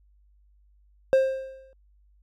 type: tone with exponential decay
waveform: triangle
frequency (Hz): 530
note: C5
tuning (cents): +22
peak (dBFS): -12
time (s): 1.13-1.73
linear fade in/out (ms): 0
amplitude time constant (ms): 130
effects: added 50 Hz sine -57 dBFS peak until 2.22 s